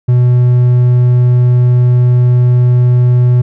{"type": "tone", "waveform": "triangle", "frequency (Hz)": 123.47, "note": "B2", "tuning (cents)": 0, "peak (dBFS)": -3, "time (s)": [0.08, 3.42], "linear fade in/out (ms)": 10, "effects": []}